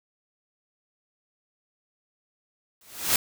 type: noise with exponential growth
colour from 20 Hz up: white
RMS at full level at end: -18 dBFS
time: 2.81-3.16 s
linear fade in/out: 2 ms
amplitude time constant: 74 ms
effects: none